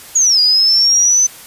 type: linear two-way sweep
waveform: sine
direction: down then up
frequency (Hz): 6840 to 4848 to 6130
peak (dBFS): -8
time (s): 0.15-1.27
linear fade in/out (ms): 10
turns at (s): 0.4
effects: white hiss -36 dBFS RMS until 1.46 s + resampled to 32000 Hz